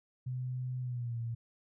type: tone with pitch glide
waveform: sine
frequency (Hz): 126.8 to 116.28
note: B2 to A#2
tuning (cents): +46 to -4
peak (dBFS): -34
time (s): 0.26-1.35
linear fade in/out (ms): 10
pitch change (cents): -150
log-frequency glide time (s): 0.8-1.18
effects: none